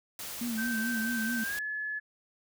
white noise, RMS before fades -40 dBFS, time 0.19-1.59 s, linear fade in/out 2 ms
sine tone with vibrato, 230 Hz, A#3, 23 cents flat, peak -31 dBFS, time 0.41-1.44 s, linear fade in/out 5 ms, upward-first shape sine, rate 4.6 Hz, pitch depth 83 cents each way
sine tone with pitch glide, 1553 to 1713.2 Hz, G6 to A6, -17 to -47 cents, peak -32 dBFS, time 0.57-2 s, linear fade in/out 20 ms, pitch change +170 cents, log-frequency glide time 1.42-1.6 s
effects none

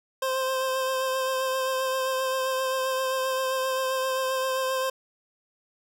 25% pulse tone with vibrato, 523.3 Hz, C5, in tune, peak -21 dBFS, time 0.22-4.9 s, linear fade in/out 5 ms, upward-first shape triangle, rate 7.6 Hz, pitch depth 22 cents each way, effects none

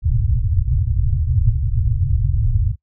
white low-pass noise, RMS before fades -17 dBFS, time 0.02-2.76 s, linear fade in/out 50 ms, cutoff 130 Hz, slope 96 dB/octave, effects noise-tail reverb RT60 0.1 s tail -21 dB re dry

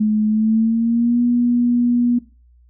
sine tone with pitch glide, 213.9 to 241.5 Hz, A3 to B3, -49 to -39 cents, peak -13 dBFS, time 0-2.19 s, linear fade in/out 10 ms, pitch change +210 cents, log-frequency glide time 0.27-1.21 s, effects noise-tail reverb RT60 0.3 s tail -17 dB re dry + added 60 Hz sine -48 dBFS peak until 2.69 s

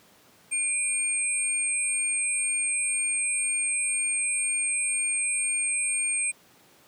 sine tone pair together, 2399 / 8549 Hz, D7 / C9, +36 / +36 cents, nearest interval octave + minor seventh, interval 2200 cents, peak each -30 / -25 dBFS, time 0.51-6.32 s, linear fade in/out 20 ms, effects pink hiss -57 dBFS RMS until 6.87 s + high-pass 150 Hz 12 dB/octave

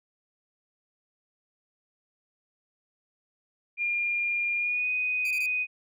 sine tone with pitch glide, 2408 to 2494 Hz, D7 to D#7, +43 to +3 cents, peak -25 dBFS, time 3.77-5.67 s, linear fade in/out 50 ms, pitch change +60 cents, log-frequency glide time 4.57-4.89 s
sawtooth tone bursts, 2349 Hz, D7, in tune, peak -32 dBFS, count 3, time 5.25-5.461 s, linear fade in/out 2 ms, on 57 ms, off 20 ms
effects none

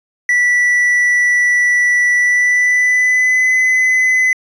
triangle tone with pitch glide, 1960 to 2022 Hz, B6 to B6, -14 to +40 cents, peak -8 dBFS, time 0.29-4.33 s, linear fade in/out 2 ms, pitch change +54 cents, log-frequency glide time 2.15-3.54 s, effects resampled to 22050 Hz

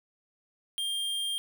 square tone, 3200 Hz, G7, 35 cents sharp, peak -30 dBFS, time 0.78-1.38 s, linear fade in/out 0 ms, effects none

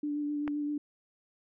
sine tone with vibrato, 293.7 Hz, D4, in tune, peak -30 dBFS, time 0.03-0.78 s, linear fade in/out 5 ms, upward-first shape sine, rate 7.7 Hz, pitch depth 17 cents each way
click, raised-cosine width 0.5 ms, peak -22 dBFS, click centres 0.478 s
effects none

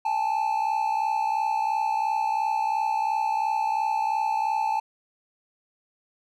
triangle tone pair together, 814 / 876.9 Hz, G#5 / A5, -35 / -6 cents, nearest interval minor second, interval 129 cents, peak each -26 / -22 dBFS, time 0.05-4.8 s, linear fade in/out 5 ms, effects none

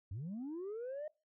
sine linear sweep, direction up, 84 to 622.3 Hz, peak -38 dBFS, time 0.11-1.08 s, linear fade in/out 5 ms, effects noise-tail reverb RT60 0.3 s tail -23 dB re dry + tanh soft clip ceiling -38 dBFS

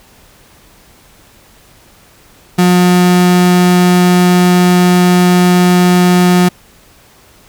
35% pulse tone, 179.2 Hz, F3, 45 cents sharp, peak -4 dBFS, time 2.58-6.49 s, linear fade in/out 10 ms, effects pink hiss -44 dBFS RMS until 7.48 s

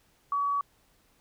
sine tone, 1135 Hz, C#6, 41 cents sharp, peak -25 dBFS, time 0.32-0.61 s, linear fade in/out 2 ms, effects pink hiss -66 dBFS RMS until 1.2 s

